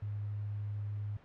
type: tone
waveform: sine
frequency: 103.4 Hz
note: G#2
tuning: 7 cents flat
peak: -35 dBFS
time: 0.02-1.17 s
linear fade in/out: 5 ms
effects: pink hiss -60 dBFS RMS until 1.24 s + low-pass 2000 Hz 12 dB/octave